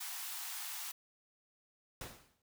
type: high-pass noise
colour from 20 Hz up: white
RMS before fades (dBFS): -43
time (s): 0-0.92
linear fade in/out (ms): 10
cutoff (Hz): 710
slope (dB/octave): 96
type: noise with exponential decay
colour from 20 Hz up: pink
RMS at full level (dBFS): -43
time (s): 2.01-2.42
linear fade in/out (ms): 2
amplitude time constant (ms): 87
effects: none